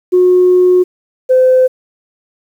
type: tone pair in turn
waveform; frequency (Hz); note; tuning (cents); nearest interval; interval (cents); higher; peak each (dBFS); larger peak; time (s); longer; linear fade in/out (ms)
sine; 363.2 / 513.6; F#4 / C5; -32 / -32; tritone; 600; second; -4; neither; 0.12-0.84 / 1.29-1.68; first; 20
effects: tanh soft clip ceiling -1 dBFS + 7-bit